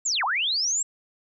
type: linear two-way sweep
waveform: sine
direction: down then up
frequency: 7690 to 720 to 7690 Hz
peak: -22 dBFS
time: 0.05-0.83 s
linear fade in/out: 10 ms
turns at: 0.24 s
effects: none